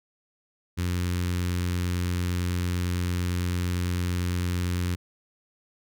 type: tone with notch filter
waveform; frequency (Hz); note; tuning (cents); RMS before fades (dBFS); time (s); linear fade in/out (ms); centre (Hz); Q
sawtooth; 88.9; F2; +31; -27; 0.77-4.96; 20; 680; 0.62
effects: none